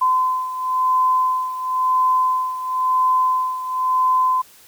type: beating tone pair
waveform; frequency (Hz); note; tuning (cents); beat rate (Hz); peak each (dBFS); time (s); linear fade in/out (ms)
sine; 1023 / 1023.97; C6 / C6; -39 / -38; 0.97; -17 / -22; 0.01-4.42; 10
effects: white hiss -48 dBFS RMS until 4.67 s